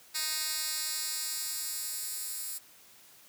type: tone with high-pass filter sweep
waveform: 10% pulse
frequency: 311.1 Hz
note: D#4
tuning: in tune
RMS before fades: -35 dBFS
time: 0.14-2.59 s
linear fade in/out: 20 ms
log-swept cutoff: 3900 to 9900 Hz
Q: 0.78
effects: white hiss -57 dBFS RMS until 3.28 s + high-pass 80 Hz 12 dB/octave